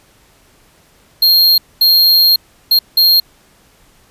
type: tone bursts at uneven times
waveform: square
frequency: 4228 Hz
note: C8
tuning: 17 cents sharp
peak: -7 dBFS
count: 4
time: 1.22-1.58 / 1.81-2.36 / 2.71-2.79 / 2.97-3.2 s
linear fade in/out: 5 ms
effects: pink hiss -50 dBFS RMS until 4.1 s + resampled to 32000 Hz